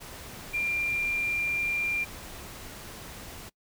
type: tone in noise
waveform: sine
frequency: 2385 Hz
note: D7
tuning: 26 cents sharp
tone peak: -26 dBFS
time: 0.53-2.05 s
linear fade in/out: 20 ms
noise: pink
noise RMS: -43 dBFS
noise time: 0-3.5 s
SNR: +14 dB
effects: noise-tail reverb RT60 0.1 s tail -23 dB re dry